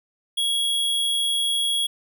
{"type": "tone", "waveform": "square", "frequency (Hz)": 3322, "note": "G#7", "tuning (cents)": 0, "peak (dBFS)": -21, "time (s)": [0.37, 1.87], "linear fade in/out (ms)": 10, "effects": []}